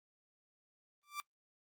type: tone with exponential growth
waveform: sawtooth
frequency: 1174.7 Hz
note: D6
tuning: in tune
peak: -32 dBFS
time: 1.03-1.2 s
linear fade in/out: 0 ms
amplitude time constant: 35 ms
effects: noise-tail reverb RT60 0.1 s tail -23 dB re dry + Opus 32 kbps